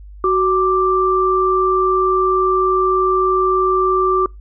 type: tone pair together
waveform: sine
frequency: 373.5 / 1176.6 Hz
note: F#4 / D6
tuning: +16 / +3 cents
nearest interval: octave + minor sixth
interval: 1987 cents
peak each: -15 dBFS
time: 0.24-4.26 s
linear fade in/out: 2 ms
effects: noise-tail reverb RT60 0.2 s tail -26 dB re dry + added 50 Hz sine -34 dBFS peak until 4.4 s